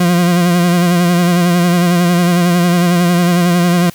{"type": "tone with vibrato", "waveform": "40% pulse", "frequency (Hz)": 175.1, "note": "F3", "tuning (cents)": 5, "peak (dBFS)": -8, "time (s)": [0, 3.9], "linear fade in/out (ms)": 5, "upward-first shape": "sine", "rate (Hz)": 11, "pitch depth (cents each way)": 41, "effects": ["white hiss -39 dBFS RMS until 3.94 s"]}